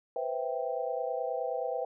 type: chord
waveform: sine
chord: C major seventh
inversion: third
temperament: equal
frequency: 493.9 / 523.3 / 659.3 / 784 Hz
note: B4 / C5 / E5 / G5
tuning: 0 / 0 / 0 / 0 cents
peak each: -35 / -36 / -36 / -37 dBFS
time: 0.16-1.85 s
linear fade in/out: 2 ms
effects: none